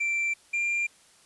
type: tone pair in turn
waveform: triangle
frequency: 2349 / 2387 Hz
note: D7 / D7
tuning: 0 / +28 cents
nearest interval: unison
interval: 28 cents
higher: second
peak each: -23 dBFS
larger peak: neither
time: 0-0.34 / 0.53-0.87 s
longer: neither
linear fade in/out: 10 ms
effects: white hiss -58 dBFS RMS until 1.25 s + resampled to 24000 Hz